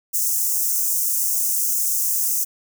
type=high-pass noise; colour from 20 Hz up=white; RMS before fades=-21 dBFS; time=0.13-2.45 s; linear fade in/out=20 ms; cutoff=5900 Hz; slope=48 dB/octave; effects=none